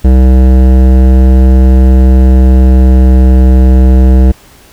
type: tone with hard clipping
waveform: sine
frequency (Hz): 64.3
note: C2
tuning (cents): -30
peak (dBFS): -3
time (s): 0.04-4.32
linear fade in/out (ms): 10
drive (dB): 15
effects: pink hiss -39 dBFS RMS until 4.72 s